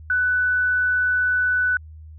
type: tone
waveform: sine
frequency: 1492 Hz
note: F#6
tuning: 14 cents sharp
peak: -17 dBFS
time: 0.1-1.77 s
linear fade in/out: 2 ms
effects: added 78 Hz sine -38 dBFS peak until 2.18 s